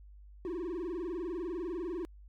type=tone with vibrato; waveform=triangle; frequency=345.7 Hz; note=F4; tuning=18 cents flat; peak=-32 dBFS; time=0.45-2.05 s; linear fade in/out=0 ms; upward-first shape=sine; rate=20 Hz; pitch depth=160 cents each way; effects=added 50 Hz sine -50 dBFS peak until 2.28 s + MP3 64 kbps